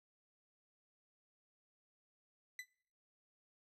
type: tone with exponential decay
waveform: 40% pulse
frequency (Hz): 2000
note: B6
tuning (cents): +21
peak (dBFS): -39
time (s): 2.59-2.68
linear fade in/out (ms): 2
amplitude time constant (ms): 19
effects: noise-tail reverb RT60 0.7 s tail -26 dB re dry + resampled to 32000 Hz